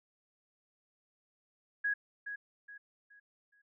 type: tone with echo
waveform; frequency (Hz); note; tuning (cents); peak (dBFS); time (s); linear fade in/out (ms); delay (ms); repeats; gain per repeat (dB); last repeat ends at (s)
sine; 1661.2; G#6; 0; -29; 1.84-1.94; 10; 420; 4; -9; 3.62
effects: none